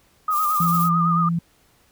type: tone with vibrato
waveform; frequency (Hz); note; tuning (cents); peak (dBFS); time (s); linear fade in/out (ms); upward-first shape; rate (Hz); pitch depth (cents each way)
sine; 1227; D#6; -25; -18; 0.28-1.29; 5; sine; 9; 55
type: noise with tremolo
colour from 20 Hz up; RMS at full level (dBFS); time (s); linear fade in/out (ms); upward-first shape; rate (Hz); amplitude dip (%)
violet; -28; 0.3-0.9; 50; triangle; 16; 40
type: tone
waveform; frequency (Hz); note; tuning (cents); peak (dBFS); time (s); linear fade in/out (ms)
sine; 168.8; E3; +41; -19; 0.6-1.39; 5
effects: pink hiss -59 dBFS RMS until 1.91 s